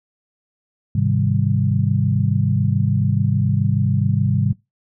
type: chord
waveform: sine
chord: Ab major seventh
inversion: none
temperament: equal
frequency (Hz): 103.83 / 130.81 / 155.56 / 196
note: Ab2 / C3 / Eb3 / G3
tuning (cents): 0 / 0 / 0 / 0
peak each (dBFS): -19 / -19 / -23 / -23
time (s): 0.95-4.53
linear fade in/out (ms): 5
effects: noise-tail reverb RT60 0.2 s tail -21 dB re dry